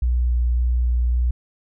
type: tone with vibrato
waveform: sine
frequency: 60.5 Hz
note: B1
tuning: 35 cents flat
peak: -16 dBFS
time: 0.02-1.31 s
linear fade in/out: 5 ms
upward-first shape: square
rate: 1.8 Hz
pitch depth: 10 cents each way
effects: none